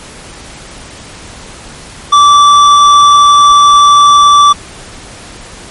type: tone with hard clipping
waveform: triangle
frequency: 1162 Hz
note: D6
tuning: 19 cents flat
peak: -3 dBFS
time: 2.12-4.53 s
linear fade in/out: 10 ms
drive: 14 dB
effects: pink hiss -30 dBFS RMS until 5.7 s + MP3 48 kbps